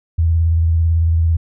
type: tone with vibrato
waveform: sine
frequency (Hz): 82.41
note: E2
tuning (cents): 0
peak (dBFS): -11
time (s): 0.18-1.37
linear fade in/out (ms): 10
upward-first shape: triangle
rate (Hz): 18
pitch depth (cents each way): 59
effects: none